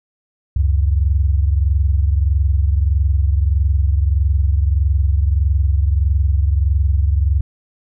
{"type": "tone pair together", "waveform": "sine", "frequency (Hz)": [69.3, 90.9], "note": ["C#2", "F#2"], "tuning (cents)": [0, -30], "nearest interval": "perfect fourth", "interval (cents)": 470, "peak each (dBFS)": [-13, -18], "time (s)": [0.56, 7.41], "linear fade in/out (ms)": 5, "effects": []}